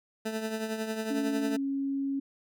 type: tone with tremolo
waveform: 20% pulse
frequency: 220 Hz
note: A3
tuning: in tune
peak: -24 dBFS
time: 0.25-1.57 s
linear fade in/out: 10 ms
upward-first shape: triangle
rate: 11 Hz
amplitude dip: 60%
type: tone with pitch glide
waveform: sine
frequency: 280.4 to 274.9 Hz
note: C#4 to C#4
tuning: +20 to -14 cents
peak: -28 dBFS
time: 1.1-2.2 s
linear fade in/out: 10 ms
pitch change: -34 cents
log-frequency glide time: 1.52-1.59 s
effects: none